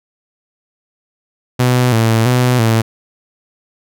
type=tone with vibrato; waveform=sawtooth; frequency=118.8 Hz; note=A#2; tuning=33 cents sharp; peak=-6 dBFS; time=1.59-2.82 s; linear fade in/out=10 ms; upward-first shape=square; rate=1.5 Hz; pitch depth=87 cents each way; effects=none